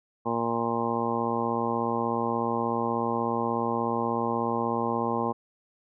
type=harmonic tone; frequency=116.54 Hz; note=A#2; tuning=in tune; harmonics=1 / 2 / 3 / 4 / 5 / 6 / 7 / 8 / 9; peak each=-38 / -31 / -34 / -32 / -36 / -40 / -32 / -35 / -32 dBFS; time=0.25-5.33 s; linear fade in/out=20 ms; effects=none